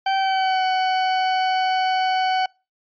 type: tone with pitch glide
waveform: 40% pulse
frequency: 774 to 748.9 Hz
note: G5 to F#5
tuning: -22 to +21 cents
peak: -17 dBFS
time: 0.06-2.46 s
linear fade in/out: 5 ms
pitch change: -57 cents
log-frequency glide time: 0.17-0.63 s
effects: noise-tail reverb RT60 0.3 s tail -26 dB re dry + resampled to 11025 Hz